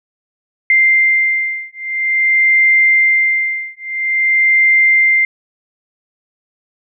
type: beating tone pair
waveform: sine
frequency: 2093 / 2093.49 Hz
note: C7 / C7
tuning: 0 / 0 cents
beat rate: 0.49 Hz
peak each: -13 dBFS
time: 0.7-5.25 s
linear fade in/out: 2 ms
effects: none